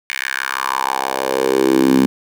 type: tone with high-pass filter sweep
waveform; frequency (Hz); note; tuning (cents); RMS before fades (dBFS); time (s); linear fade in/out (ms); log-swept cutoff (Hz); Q
10% pulse; 66.2; C2; +21; -17; 0.1-2.06; 0; 2100 to 230; 3.7
effects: none